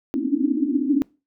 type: band-pass noise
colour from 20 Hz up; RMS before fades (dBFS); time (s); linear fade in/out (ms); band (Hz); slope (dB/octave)
white; -21; 0.14-1.02; 0; 250 to 310; 96
effects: noise-tail reverb RT60 0.3 s tail -24 dB re dry